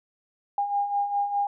sine beating tone pair, 806 / 810.9 Hz, G5 / G#5, +48 / -42 cents, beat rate 4.9 Hz, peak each -31 / -24 dBFS, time 0.58-1.47 s, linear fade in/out 2 ms, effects none

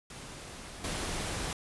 pink noise with level steps, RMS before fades -45 / -35 dBFS, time 0.1-1.53 s, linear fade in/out 2 ms, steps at 0.84 s, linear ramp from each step 2 ms, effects resampled to 24000 Hz

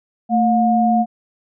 sine tone pair together, 224.2 / 716 Hz, A3 / F5, +33 / +43 cents, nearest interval octave + minor sixth, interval 2010 cents, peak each -15 dBFS, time 0.29-1.06 s, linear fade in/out 50 ms, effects none

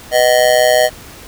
square tone with amplitude modulation, 622.3 Hz, D#5, in tune, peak -5 dBFS, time 0.11-0.9 s, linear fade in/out 50 ms, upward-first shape sine, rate 126 Hz, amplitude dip 95%, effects pink hiss -36 dBFS RMS until 1.27 s

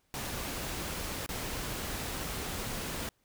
pink noise with dropouts, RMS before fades -37 dBFS, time 0.14-3.09 s, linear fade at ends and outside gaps 1 ms, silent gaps 1.263-1.29 s, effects pink hiss -73 dBFS RMS until 3.24 s

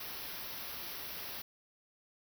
white band-stop noise, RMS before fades -43 dBFS, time 0-1.42 s, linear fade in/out 5 ms, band 5800 to 11000 Hz, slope 96 dB/octave, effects none

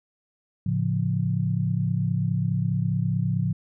sine chord, A augmented, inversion none, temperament equal with one note detuned, 110 / 139.56 / 174.61 Hz, A2 / C#3 / E#3, 0 / +12 / 0 cents, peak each -26 dBFS, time 0.66-3.53 s, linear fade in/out 5 ms, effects none

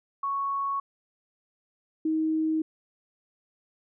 sine tone pair in turn, 1108.7 / 315.9 Hz, C#6 / D#4, 0 / +26 cents, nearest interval octave + minor seventh, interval 2174 cents, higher first, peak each -26 / -23 dBFS, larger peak second, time 0.23-0.8 / 2.05-2.62 s, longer neither, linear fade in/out 5 ms, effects none

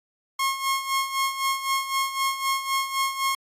sawtooth tone with tremolo, 1081 Hz, C#6, 44 cents flat, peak -17 dBFS, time 0.39-3.35 s, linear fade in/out 5 ms, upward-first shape sine, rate 3.9 Hz, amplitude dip 70%, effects AAC 48 kbps

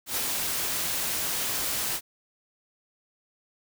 white noise with ADSR envelope, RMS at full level -27 dBFS, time 0.06-2.01 s, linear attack 110 ms, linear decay 6 ms, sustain -2 dB, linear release 59 ms, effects none

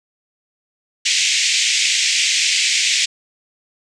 pink band-pass noise, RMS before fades -17 dBFS, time 1.05-3.06 s, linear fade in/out 10 ms, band 2100 to 7800 Hz, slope 48 dB/octave, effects none

